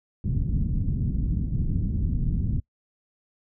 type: low-pass noise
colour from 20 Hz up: pink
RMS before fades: -25 dBFS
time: 0.24-2.6 s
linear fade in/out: 5 ms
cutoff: 210 Hz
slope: 24 dB/octave
effects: noise-tail reverb RT60 0.1 s tail -23 dB re dry